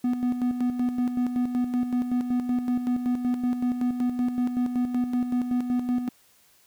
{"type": "tone with tremolo", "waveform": "triangle", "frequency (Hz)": 246.9, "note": "B3", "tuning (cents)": 0, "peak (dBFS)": -19, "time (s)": [0.04, 6.09], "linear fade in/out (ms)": 5, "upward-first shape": "square", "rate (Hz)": 5.3, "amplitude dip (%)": 55, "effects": ["white hiss -60 dBFS RMS until 6.66 s"]}